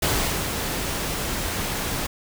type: noise with ADSR envelope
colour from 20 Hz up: pink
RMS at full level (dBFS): -21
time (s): 0.02-2.07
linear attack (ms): 8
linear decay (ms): 410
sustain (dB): -6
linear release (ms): 9
effects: none

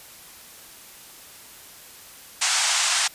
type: band-pass noise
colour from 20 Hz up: white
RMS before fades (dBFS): -22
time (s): 2.41-3.08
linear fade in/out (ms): 10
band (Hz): 710 to 8600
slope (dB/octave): 48
effects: white hiss -45 dBFS RMS until 3.14 s + resampled to 32000 Hz

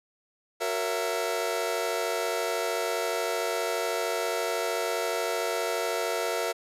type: chord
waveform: sawtooth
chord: F# dominant seventh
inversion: none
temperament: just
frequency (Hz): 370 / 462.5 / 555 / 666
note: F#4 / A#4 / C#5 / E5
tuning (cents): 0 / -14 / +2 / +18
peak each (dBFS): -31 / -27 / -31 / -27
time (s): 0.6-6.53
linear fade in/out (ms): 20
effects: resampled to 32000 Hz

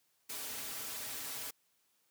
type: noise with comb filter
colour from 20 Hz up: white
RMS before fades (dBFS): -42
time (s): 0.29-1.51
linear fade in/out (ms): 10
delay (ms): 5.6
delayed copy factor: -0.9
effects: white hiss -75 dBFS RMS until 2.1 s + high-pass 100 Hz 12 dB/octave

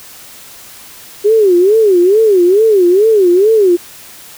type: tone with vibrato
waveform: sine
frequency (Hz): 395.2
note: G4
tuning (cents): +14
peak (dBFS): -5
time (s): 1.24-3.77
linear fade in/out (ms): 20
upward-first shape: sine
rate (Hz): 2.3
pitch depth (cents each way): 220
effects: white hiss -35 dBFS RMS until 4.37 s

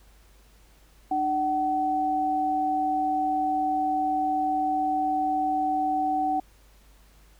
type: tone pair together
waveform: sine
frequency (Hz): 300 / 756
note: D4 / F#5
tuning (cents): +37 / +37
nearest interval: octave + major third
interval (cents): 1600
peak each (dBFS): -30 / -23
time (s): 1.11-6.4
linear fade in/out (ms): 5
effects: added 50 Hz sine -54 dBFS peak until 7.39 s + pink hiss -60 dBFS RMS until 7.39 s

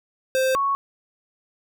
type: tone pair in turn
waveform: square / sine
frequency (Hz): 523 / 1108.2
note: C5 / C#6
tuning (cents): -1 / -1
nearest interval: octave + minor second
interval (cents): 1300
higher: second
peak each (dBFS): -19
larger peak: neither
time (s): 0.35-0.55 / 0.55-0.75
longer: neither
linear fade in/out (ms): 0
effects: none

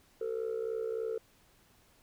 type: tone with amplitude modulation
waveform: sine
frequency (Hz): 449.6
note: A4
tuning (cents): +37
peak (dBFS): -27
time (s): 0.21-1.18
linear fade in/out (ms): 5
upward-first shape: sine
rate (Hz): 63.4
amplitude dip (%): 85
effects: tanh soft clip ceiling -28 dBFS + pink hiss -65 dBFS RMS until 2.02 s

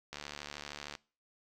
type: click train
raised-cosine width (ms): 0.2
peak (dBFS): -24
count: 61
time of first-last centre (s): 0.13-0.952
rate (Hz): 73
effects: noise-tail reverb RT60 0.4 s tail -23 dB re dry

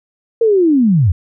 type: linear sweep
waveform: sine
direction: down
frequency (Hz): 470 to 76.4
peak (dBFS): -8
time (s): 0.41-1.12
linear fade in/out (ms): 5
effects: none

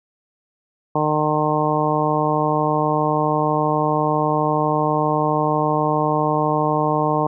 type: harmonic tone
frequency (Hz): 152.2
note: D#3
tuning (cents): -38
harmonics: 1 / 2 / 3 / 4 / 5 / 6 / 7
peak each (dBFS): -24 / -24 / -24 / -24 / -24 / -24 / -24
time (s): 0.95-7.27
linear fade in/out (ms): 5
effects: none

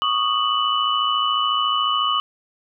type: tone cluster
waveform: sine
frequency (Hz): 1118 / 1232 / 2970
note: C#6 / D#6 / F#7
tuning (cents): +14 / -17 / +6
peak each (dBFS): -22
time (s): 0.02-2.2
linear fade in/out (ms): 0
effects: none

